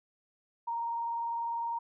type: tone with vibrato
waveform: sine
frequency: 932.3 Hz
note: A#5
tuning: in tune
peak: -31 dBFS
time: 0.67-1.79 s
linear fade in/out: 10 ms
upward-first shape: sine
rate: 20 Hz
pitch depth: 23 cents each way
effects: none